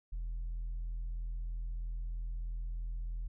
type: tone with tanh clipping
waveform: sine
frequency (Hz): 41.56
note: E1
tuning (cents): +15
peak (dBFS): -36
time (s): 0.12-3.28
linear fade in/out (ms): 10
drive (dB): 1
effects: none